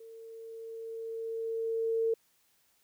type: tone with level ramp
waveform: sine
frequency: 452.6 Hz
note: A4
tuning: 49 cents sharp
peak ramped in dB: -47 to -25 dBFS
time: 0-2.14 s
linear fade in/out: 5 ms
effects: white hiss -70 dBFS RMS until 2.83 s